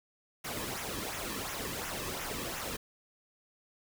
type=noise with flanger; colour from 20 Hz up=pink; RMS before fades=-38 dBFS; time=0.44-2.77 s; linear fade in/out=10 ms; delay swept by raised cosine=0.22 to 1.42 ms; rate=2.8 Hz; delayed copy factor=-0.6; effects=none